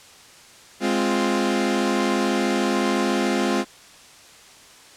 sawtooth chord, F minor, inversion first, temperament equal, 207.7 / 261.6 / 349.2 Hz, Ab3 / C4 / F4, 0 / 0 / 0 cents, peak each -20 dBFS, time 0.8-3.65 s, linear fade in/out 50 ms, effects white hiss -47 dBFS RMS until 4.96 s + low-pass 8000 Hz 12 dB/octave

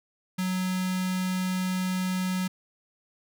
square tone with notch filter, 185 Hz, F#3, in tune, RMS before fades -28 dBFS, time 0.38-2.48 s, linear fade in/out 10 ms, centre 470 Hz, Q 0.52, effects none

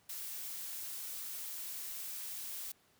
blue noise, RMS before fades -43 dBFS, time 0.09-2.72 s, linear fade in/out 5 ms, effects pink hiss -69 dBFS RMS until 2.99 s + high-pass 100 Hz 12 dB/octave

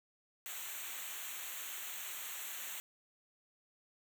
white noise with comb filter, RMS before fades -44 dBFS, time 0.46-2.8 s, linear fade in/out 0 ms, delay 0.2 ms, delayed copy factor -1, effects none

